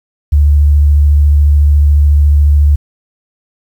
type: tone with vibrato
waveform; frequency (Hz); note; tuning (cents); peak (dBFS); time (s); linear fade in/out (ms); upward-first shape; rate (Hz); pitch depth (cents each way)
sine; 73; D2; -10; -4; 0.32-2.76; 10; square; 14; 15
effects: 7-bit